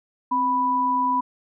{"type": "tone pair together", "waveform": "sine", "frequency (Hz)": [261.3, 987.8], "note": ["C4", "B5"], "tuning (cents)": [-2, 0], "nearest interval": "octave + major seventh", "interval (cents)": 2302, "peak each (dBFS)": [-28, -19], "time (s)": [0.31, 1.21], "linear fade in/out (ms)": 10, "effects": []}